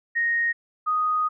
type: tone pair in turn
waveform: sine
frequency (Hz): 1864.7 / 1244.5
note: A#6 / D#6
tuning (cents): 0 / 0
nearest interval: perfect fifth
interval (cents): 700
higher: first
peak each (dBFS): -20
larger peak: neither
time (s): 0.15-0.53 / 0.86-1.29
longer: second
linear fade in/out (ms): 20
effects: none